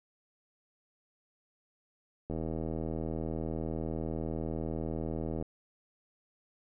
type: click train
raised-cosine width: 2 ms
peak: -23 dBFS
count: 251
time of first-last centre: 2.3-5.425 s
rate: 80 Hz
effects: none